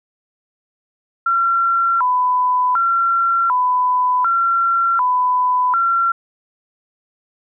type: tone with vibrato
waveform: sine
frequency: 1168 Hz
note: D6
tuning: 10 cents flat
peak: -13 dBFS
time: 1.26-6.12 s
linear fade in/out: 5 ms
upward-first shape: square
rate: 0.67 Hz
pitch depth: 270 cents each way
effects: none